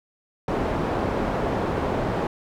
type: low-pass noise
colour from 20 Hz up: white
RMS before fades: -25 dBFS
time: 0.48-2.27 s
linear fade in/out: 2 ms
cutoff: 670 Hz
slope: 12 dB/octave
effects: none